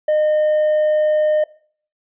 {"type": "tone with hard clipping", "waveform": "triangle", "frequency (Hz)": 611, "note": "D#5", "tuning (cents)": -32, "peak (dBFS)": -12, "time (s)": [0.08, 1.44], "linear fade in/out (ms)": 5, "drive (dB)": 1, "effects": ["noise-tail reverb RT60 0.5 s tail -20 dB re dry", "resampled to 8000 Hz"]}